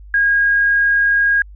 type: tone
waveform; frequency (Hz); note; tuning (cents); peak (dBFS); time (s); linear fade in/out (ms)
sine; 1633; G#6; -30; -11; 0.14-1.42; 2
effects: added 50 Hz sine -35 dBFS peak until 1.55 s